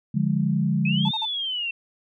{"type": "chord", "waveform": "sine", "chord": "D diminished", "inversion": "none", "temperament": "equal with one note detuned", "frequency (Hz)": [146.83, 176.85, 207.7], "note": ["D3", "F3", "Ab3"], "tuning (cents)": [0, 22, 0], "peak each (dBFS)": -24, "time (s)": [0.14, 1.11], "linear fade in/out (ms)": 10}
{"type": "linear two-way sweep", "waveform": "sine", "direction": "up then down", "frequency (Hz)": [2486, 3729, 2682], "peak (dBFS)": -25, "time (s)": [0.85, 1.71], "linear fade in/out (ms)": 5, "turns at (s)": 1.14}
{"type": "tone bursts", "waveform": "triangle", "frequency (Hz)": 880, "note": "A5", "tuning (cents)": 0, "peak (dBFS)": -25, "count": 3, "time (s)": [1.05, 1.254], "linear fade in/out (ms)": 5, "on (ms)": 38, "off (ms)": 45}
{"effects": []}